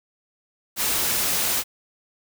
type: noise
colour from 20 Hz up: white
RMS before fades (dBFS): -23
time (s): 0.76-1.64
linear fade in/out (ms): 50
effects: none